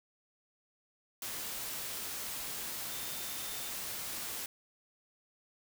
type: tone in noise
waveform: sine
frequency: 3600 Hz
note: A7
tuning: 39 cents sharp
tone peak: -50 dBFS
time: 2.91-3.7 s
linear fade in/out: 2 ms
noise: white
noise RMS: -40 dBFS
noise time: 1.22-4.46 s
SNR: -13 dB
effects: none